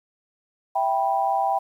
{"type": "chord", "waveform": "sine", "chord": "E minor", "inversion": "none", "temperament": "equal with one note detuned", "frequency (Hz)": [659.3, 784, 979.8], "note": ["E5", "G5", "B5"], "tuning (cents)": [0, 0, -14], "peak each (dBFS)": [-27, -21, -27], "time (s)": [0.75, 1.59], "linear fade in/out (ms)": 10, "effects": ["9-bit"]}